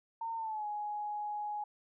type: tone with pitch glide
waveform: sine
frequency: 911 to 835.4 Hz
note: A#5 to G#5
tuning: -40 to +10 cents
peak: -35 dBFS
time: 0.21-1.64 s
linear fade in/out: 5 ms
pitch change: -150 cents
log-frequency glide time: 0.36-0.66 s
effects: none